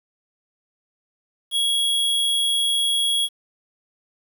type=tone; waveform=square; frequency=3322 Hz; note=G#7; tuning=in tune; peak=-19 dBFS; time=1.51-3.29 s; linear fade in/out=50 ms; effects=8-bit